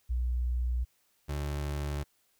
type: tone pair in turn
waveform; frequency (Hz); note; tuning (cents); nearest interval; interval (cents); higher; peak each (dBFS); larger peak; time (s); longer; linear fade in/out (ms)
sine / 30% pulse; 61 / 72.54; B1 / D2; -21 / -21; minor third; 300; second; -27 / -29; first; 0.09-0.85 / 1.28-2.04; neither; 20
effects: white hiss -71 dBFS RMS until 2.39 s